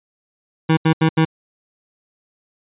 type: tone bursts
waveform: 25% pulse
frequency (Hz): 160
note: D#3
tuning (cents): +49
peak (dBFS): -8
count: 4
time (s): 0.69-1.252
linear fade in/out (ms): 10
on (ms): 82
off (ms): 78
effects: resampled to 8000 Hz